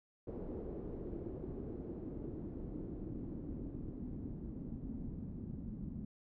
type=noise with low-pass filter sweep; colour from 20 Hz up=pink; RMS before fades=-44 dBFS; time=0.27-6.05 s; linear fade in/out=5 ms; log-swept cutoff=420 to 210 Hz; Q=2.5; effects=none